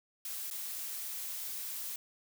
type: noise with dropouts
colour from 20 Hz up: blue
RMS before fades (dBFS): -40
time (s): 0.25-1.96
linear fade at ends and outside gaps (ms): 2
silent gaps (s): 0.502-0.51
effects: none